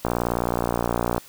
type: click train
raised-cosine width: 1 ms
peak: -8 dBFS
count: 68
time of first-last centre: 0.05-1.18 s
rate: 59.3 Hz
effects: white hiss -47 dBFS RMS until 1.28 s